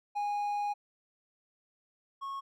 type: tone pair in turn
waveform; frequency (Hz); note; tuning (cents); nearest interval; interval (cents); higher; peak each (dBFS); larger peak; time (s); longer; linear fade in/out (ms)
triangle; 823 / 1096; G#5 / C#6; -16 / -20; perfect fourth; 496; second; -28 / -34; first; 0.15-0.74 / 2.21-2.41; first; 20
effects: none